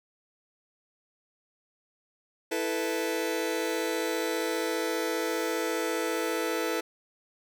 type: chord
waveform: sawtooth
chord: E suspended fourth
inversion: none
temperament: just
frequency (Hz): 329.6 / 439.5 / 494.4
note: E4 / A4 / B4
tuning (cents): 0 / -2 / +2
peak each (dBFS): -28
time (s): 2.51-6.81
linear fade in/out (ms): 10
effects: none